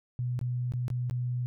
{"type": "tone with dropouts", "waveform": "sine", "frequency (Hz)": 123.47, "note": "B2", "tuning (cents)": 0, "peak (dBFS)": -28, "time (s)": [0.19, 1.46], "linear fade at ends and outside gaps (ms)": 0, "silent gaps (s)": [[0.391, 0.413], [0.721, 0.737], [0.881, 0.902], [1.098, 1.11]], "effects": []}